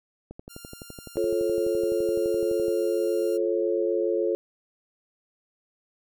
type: click train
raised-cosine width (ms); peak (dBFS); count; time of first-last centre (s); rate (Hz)
2; -26; 29; 0.31-2.683; 11.8
type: tone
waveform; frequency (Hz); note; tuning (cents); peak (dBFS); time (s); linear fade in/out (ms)
5% pulse; 1396.9; F6; 0; -33; 0.49-3.38; 20
type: chord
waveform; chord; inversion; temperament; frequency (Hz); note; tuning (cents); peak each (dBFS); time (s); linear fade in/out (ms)
sine; F augmented; none; just; 349.2 / 436.5 / 545.7; F4 / A4 / C#5; 0 / -14 / -27; -26 / -26 / -28; 1.17-4.35; 0
effects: none